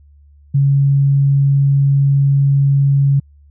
sine tone, 139.2 Hz, C#3, 8 cents sharp, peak -9 dBFS, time 0.54-3.2 s, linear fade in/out 10 ms, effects added 72 Hz sine -43 dBFS peak until 3.5 s

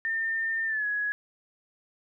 sine tone with pitch glide, 1807 to 1676.3 Hz, A6 to G#6, +46 to +16 cents, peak -26 dBFS, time 0.05-1.12 s, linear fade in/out 0 ms, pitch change -130 cents, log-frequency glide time 0.66-0.86 s, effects none

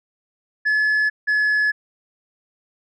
sine tone pair in turn, 1714 / 1706.4 Hz, A6 / G#6, -46 / +46 cents, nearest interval unison, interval 8 cents, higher first, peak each -13 / -13 dBFS, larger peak neither, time 0.65-1.1 / 1.27-1.72 s, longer neither, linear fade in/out 20 ms, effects tanh soft clip ceiling -15 dBFS

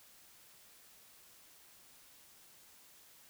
silence, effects white hiss -61 dBFS RMS until 3.29 s

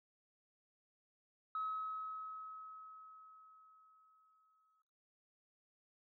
sine tone with exponential decay, 1282 Hz, E6, 49 cents flat, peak -36 dBFS, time 1.55-4.82 s, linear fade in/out 2 ms, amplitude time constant 710 ms, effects noise-tail reverb RT60 0.9 s tail -17 dB re dry + tanh soft clip ceiling -32 dBFS

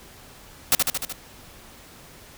white noise with echo, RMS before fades -17 dBFS, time 0.72-0.75 s, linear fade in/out 0 ms, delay 75 ms, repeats 5, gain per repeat -3 dB, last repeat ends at 1.125 s, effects pink hiss -47 dBFS RMS until 2.37 s

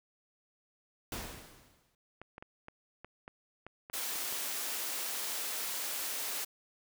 pink noise with exponential decay, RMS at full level -37 dBFS, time 1.12-1.95 s, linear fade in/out 2 ms, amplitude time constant 180 ms
clicks, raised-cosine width 0.5 ms, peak -31 dBFS, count 10, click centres 2.216 / 2.381 / 2.425 / 2.684 / 3.046 / 3.279 / 3.666 / 3.899 / 4.158 / 4.325 s
white high-pass noise, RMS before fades -37 dBFS, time 3.93-6.45 s, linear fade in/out 10 ms, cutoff 320 Hz, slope 12 dB/octave
effects none

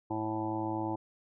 harmonic tone with a mistuned harmonic, 109.2 Hz, A2, 13 cents flat, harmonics 1 / 2 / 3 / 5 / 6 / 7 / 8 / 9, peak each -40 / -44 / -34 / -43 / -46 / -41 / -38 / -45 dBFS, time 0.1-0.96 s, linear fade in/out 10 ms, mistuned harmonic 1, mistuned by -23 cents, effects none

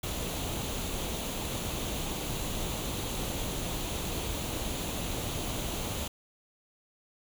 pink noise with comb filter, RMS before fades -34 dBFS, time 0.03-6.08 s, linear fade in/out 5 ms, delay 0.29 ms, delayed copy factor +0.5, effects none

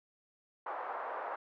white band-pass noise, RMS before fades -40 dBFS, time 0.66-1.36 s, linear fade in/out 5 ms, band 520 to 1200 Hz, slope 24 dB/octave, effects none

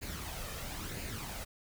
pink noise with flanger, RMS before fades -41 dBFS, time 0.01-1.45 s, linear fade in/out 20 ms, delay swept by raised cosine 0.43 to 1.63 ms, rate 1 Hz, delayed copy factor +0.5, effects none

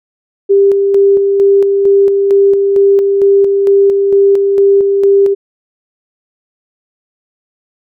sine tone with tremolo, 396.7 Hz, G4, 21 cents sharp, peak -4 dBFS, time 0.49-5.35 s, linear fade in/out 20 ms, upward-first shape square, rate 2.2 Hz, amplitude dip 35%, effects none

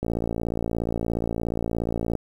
click train, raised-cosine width 2 ms, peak -13 dBFS, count 122, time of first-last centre 0.03-2.153 s, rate 57 Hz, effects 8-bit

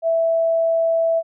sine tone, 659.3 Hz, E5, in tune, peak -15 dBFS, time 0.02-1.23 s, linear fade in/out 50 ms, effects none

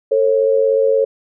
sine tone pair together, 446.7 / 543.5 Hz, A4 / C#5, +26 / -34 cents, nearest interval minor third, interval 340 cents, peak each -14 dBFS, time 0.11-1.05 s, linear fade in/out 10 ms, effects none

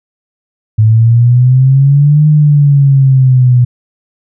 sine exponential two-way sweep, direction up then down, 107.7 to 152.7 to 122.1 Hz, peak -3 dBFS, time 0.78-3.65 s, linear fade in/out 10 ms, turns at 2.27 s, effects none

